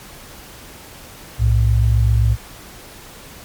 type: tone pair together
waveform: sine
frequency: 63 / 110.66 Hz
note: B1 / A2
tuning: +35 / +10 cents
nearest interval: minor seventh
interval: 975 cents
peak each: -14 dBFS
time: 1.38-2.37 s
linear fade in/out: 50 ms
effects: pink hiss -39 dBFS RMS until 3.44 s + MP3 96 kbps